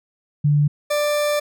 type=tone pair in turn; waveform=sine / 40% pulse; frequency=146.83 / 590.7 Hz; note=D3 / D5; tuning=0 / +10 cents; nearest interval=2 octaves; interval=2410 cents; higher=second; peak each=-13 / -17 dBFS; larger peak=first; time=0.44-0.68 / 0.9-1.4 s; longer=second; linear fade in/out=10 ms; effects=none